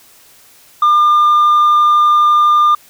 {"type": "tone", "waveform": "sine", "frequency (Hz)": 1202, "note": "D6", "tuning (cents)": 40, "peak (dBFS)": -4, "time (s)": [0.82, 2.75], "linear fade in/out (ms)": 5, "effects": ["tanh soft clip ceiling -6 dBFS", "white hiss -45 dBFS RMS until 2.89 s"]}